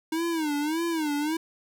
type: tone with vibrato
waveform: square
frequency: 313.2 Hz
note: D#4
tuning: 11 cents sharp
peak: -26 dBFS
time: 0.12-1.37 s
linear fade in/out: 5 ms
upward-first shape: sine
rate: 1.7 Hz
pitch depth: 140 cents each way
effects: none